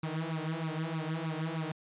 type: tone with flanger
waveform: sawtooth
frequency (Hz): 160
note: D#3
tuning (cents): +49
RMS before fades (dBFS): -35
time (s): 0.03-1.72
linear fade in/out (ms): 5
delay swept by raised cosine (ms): 0.78 to 5.68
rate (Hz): 3.2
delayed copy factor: +0.85
effects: resampled to 8000 Hz